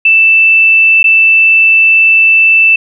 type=tone with dropouts; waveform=sine; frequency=2651 Hz; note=E7; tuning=9 cents sharp; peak=-3 dBFS; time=0.05-2.76 s; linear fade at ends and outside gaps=5 ms; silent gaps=1.03-1.041 s; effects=none